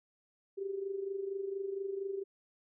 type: tone with amplitude modulation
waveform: sine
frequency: 392 Hz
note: G4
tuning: in tune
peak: -32 dBFS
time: 0.57-2.24 s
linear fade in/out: 20 ms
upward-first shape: sine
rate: 24.3 Hz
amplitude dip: 65%
effects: none